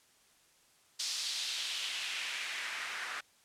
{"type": "noise with band-pass filter sweep", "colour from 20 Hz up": "white", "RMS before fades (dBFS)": -38, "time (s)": [0.99, 3.21], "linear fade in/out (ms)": 10, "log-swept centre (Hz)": [4800, 1500], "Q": 1.9, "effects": ["white hiss -66 dBFS RMS until 3.44 s", "low-pass 10000 Hz 12 dB/octave"]}